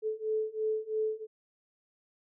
sine beating tone pair, 433.3 / 436.3 Hz, A4 / A4, -27 / -15 cents, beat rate 3 Hz, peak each -33 / -32 dBFS, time 0.02-1.27 s, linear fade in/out 50 ms, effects none

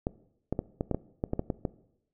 clicks, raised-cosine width 2 ms, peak -15 dBFS, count 11, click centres 0.069 / 0.526 / 0.591 / 0.809 / 0.913 / 0.946 / 1.239 / 1.334 / 1.394 / 1.502 / 1.652 s, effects noise-tail reverb RT60 0.8 s tail -19 dB re dry

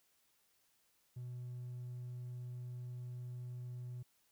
triangle tone, 123.47 Hz, B2, in tune, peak -40 dBFS, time 1.16-4.03 s, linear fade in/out 10 ms, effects tanh soft clip ceiling -38 dBFS + white hiss -75 dBFS RMS until 4.31 s

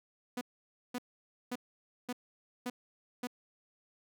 sawtooth tone bursts, 246.9 Hz, B3, in tune, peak -31 dBFS, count 6, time 0.37-3.272 s, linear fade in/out 5 ms, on 42 ms, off 530 ms, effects none

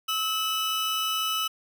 40% pulse tone pair together, 1297.7 / 2978 Hz, E6 / F#7, -28 / +11 cents, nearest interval octave + major second, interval 1439 cents, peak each -28 / -27 dBFS, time 0.08-1.48 s, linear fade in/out 10 ms, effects none

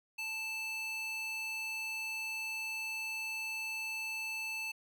square tone with high-pass filter, 880 Hz, A5, in tune, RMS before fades -39 dBFS, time 0.18-4.72 s, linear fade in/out 10 ms, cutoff 2200 Hz, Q 5.6, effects none

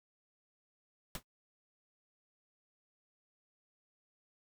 pink noise with exponential decay, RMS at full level -36 dBFS, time 1.15-1.23 s, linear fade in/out 2 ms, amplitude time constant 16 ms, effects noise-tail reverb RT60 0.1 s tail -23 dB re dry

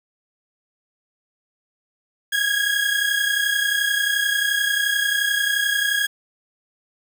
30% pulse tone pair together, 1633 / 1664.4 Hz, G#6 / G#6, -30 / +3 cents, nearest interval unison, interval 33 cents, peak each -19 dBFS, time 2.32-6.07 s, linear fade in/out 10 ms, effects 8-bit

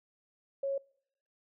sine tone, 550 Hz, C#5, 14 cents flat, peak -30 dBFS, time 0.63-0.78 s, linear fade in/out 5 ms, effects noise-tail reverb RT60 0.7 s tail -25 dB re dry

